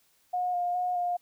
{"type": "tone with vibrato", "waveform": "sine", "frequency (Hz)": 715, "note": "F5", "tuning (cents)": 41, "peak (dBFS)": -26, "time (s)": [0.33, 1.17], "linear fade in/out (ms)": 10, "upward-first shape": "square", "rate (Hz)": 2.4, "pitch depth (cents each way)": 17, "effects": ["white hiss -67 dBFS RMS until 1.21 s"]}